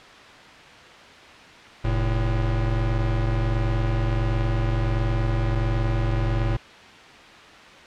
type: tone pair together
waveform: square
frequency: 44.57 / 112.3 Hz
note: F1 / A2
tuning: +36 / +36 cents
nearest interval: octave + major third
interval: 1600 cents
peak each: -24 dBFS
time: 1.84-6.57 s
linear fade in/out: 10 ms
effects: white hiss -44 dBFS RMS until 7.86 s + low-pass 3000 Hz 12 dB/octave